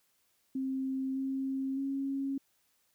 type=tone with pitch steps; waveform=sine; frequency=265 / 267.7 / 273.3 Hz; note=C4 / C4 / C#4; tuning=+22 / +40 / -24 cents; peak=-31 dBFS; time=0.55-2.38 s; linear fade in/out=5 ms; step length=610 ms; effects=white hiss -73 dBFS RMS until 2.94 s